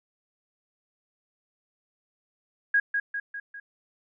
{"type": "tone with echo", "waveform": "sine", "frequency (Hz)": 1643, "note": "G#6", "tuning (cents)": -19, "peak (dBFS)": -18, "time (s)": [2.74, 2.8], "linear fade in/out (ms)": 5, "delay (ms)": 200, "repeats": 4, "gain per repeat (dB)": -5, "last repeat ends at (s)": 3.6, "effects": []}